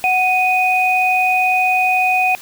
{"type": "tone pair together", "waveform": "sine", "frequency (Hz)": [740.4, 2489], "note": ["F#5", "D#7"], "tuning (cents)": [1, 0], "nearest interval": "octave + major sixth", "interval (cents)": 2099, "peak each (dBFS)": -15, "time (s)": [0.04, 2.35], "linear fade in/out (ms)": 0, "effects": ["white hiss -38 dBFS RMS until 2.41 s"]}